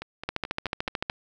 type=two click trains; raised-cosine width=0.3 ms; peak=-19 / -11 dBFS; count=6 / 12; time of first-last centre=0.02-1.098 / 0.29-1.099 s; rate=4.64 / 13.6 Hz; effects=none